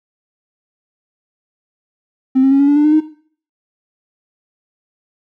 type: tone with pitch steps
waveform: triangle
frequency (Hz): 262 / 268.4 / 275 / 281.8 / 288.7 / 295.8 / 303.1 / 310.5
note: C4 / C4 / C#4 / C#4 / D4 / D4 / D#4 / D#4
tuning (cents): +2 / +44 / -14 / +29 / -30 / +13 / -45 / -3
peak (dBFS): -4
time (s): 2.35-3.006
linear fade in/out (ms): 20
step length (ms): 82
effects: noise-tail reverb RT60 0.5 s tail -19 dB re dry + tanh soft clip ceiling -5 dBFS